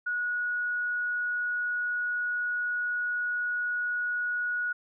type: tone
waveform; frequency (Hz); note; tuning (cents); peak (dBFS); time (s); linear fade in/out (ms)
sine; 1458; F#6; -26; -27; 0.06-4.73; 10
effects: none